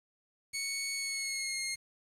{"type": "tone with pitch glide", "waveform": "15% pulse", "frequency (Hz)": [2217, 2140], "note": ["C#7", "C7"], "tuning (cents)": [0, 38], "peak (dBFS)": -27, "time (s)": [0.53, 1.76], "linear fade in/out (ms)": 20, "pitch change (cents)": -62, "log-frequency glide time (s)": [0.94, 1.6], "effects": ["resampled to 32000 Hz", "9-bit"]}